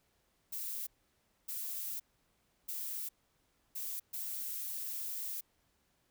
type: noise bursts at uneven times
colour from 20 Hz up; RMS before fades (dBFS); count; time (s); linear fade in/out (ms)
violet; -40; 5; 0.52-0.87 / 1.48-2 / 2.68-3.09 / 3.75-4 / 4.13-5.41; 10
effects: pink hiss -75 dBFS RMS until 6.1 s